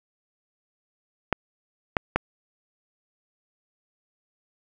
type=clicks; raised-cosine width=0.5 ms; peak=-5 dBFS; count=3; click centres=1.327 / 1.968 / 2.16 s; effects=none